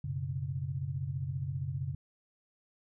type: chord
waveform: sine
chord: F# suspended fourth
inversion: none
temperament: equal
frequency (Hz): 92.5 / 123.47 / 138.59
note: F#2 / B2 / C#3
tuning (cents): 0 / 0 / 0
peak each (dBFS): -39 / -39 / -35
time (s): 0.04-1.95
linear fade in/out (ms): 5
effects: none